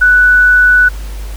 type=tone; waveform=sine; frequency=1484 Hz; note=F#6; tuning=5 cents sharp; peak=-4 dBFS; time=0.01-0.89 s; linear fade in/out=10 ms; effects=added 50 Hz sine -20 dBFS peak until 1.36 s + pink hiss -35 dBFS RMS until 1.36 s